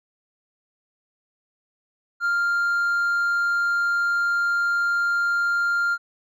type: tone with hard clipping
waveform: sine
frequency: 1396.9 Hz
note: F6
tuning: in tune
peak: -20 dBFS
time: 2.2-5.98 s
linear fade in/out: 50 ms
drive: 2 dB
effects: none